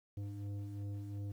sine tone with frequency modulation, 101.9 Hz, G#2, 32 cents flat, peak -37 dBFS, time 0.17-1.32 s, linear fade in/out 5 ms, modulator 201 Hz, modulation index 0.63, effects tanh soft clip ceiling -38 dBFS + 11-bit

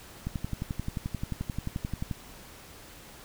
click train, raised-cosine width 5 ms, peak -19 dBFS, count 22, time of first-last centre 0.27-2.112 s, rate 11.4 Hz, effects pink hiss -49 dBFS RMS until 3.24 s

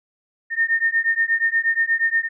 sine beating tone pair, 1821 / 1829.4 Hz, A#6 / A#6, -41 / -33 cents, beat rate 8.4 Hz, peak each -20 dBFS, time 0.5-2.29 s, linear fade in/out 50 ms, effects none

